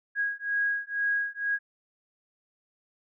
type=beating tone pair; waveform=sine; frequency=1645 / 1647.1 Hz; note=G#6 / G#6; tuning=-17 / -15 cents; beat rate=2.1 Hz; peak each=-29 / -29 dBFS; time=0.15-1.59 s; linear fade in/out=50 ms; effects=none